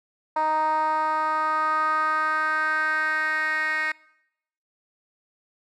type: tone with band-pass filter sweep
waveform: 10% pulse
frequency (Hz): 311.1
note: D#4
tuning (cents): 0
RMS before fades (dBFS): -24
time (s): 0.36-3.92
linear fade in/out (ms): 5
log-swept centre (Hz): 880 to 2000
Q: 4.1
effects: noise-tail reverb RT60 0.8 s tail -22 dB re dry